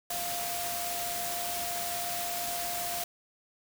sine tone in noise, 698.5 Hz, F5, in tune, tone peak -36 dBFS, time 0.1-3.04 s, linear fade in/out 5 ms, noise white, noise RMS -35 dBFS, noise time 0.1-3.04 s, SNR -4 dB, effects none

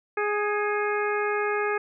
harmonic tone with a mistuned harmonic, 415.3 Hz, G#4, in tune, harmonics 1 / 2 / 3 / 4 / 5 / 6, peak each -26 / -32 / -31 / -31 / -35 / -37 dBFS, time 0.17-1.78 s, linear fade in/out 5 ms, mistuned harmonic 5, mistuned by +50 cents, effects none

